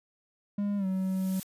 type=tone with pitch glide; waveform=triangle; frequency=203.4 to 188.69 Hz; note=G#3 to F#3; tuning=-36 to +34 cents; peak=-25 dBFS; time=0.58-1.4 s; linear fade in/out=5 ms; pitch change=-130 cents; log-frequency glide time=0.77-0.86 s
type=noise with exponential growth; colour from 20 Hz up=blue; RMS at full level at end=-39 dBFS; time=0.6-1.43 s; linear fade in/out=0 ms; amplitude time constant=180 ms
effects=resampled to 32000 Hz